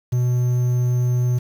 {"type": "tone with quantisation", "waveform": "triangle", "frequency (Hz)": 123.47, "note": "B2", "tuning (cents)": 0, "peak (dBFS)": -14, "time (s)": [0.12, 1.39], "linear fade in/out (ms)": 10, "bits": 7, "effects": []}